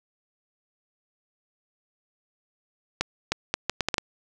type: accelerating click train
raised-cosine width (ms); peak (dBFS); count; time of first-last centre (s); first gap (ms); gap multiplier
0.2; -6; 8; 3.01-3.982; 310; 0.71
effects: none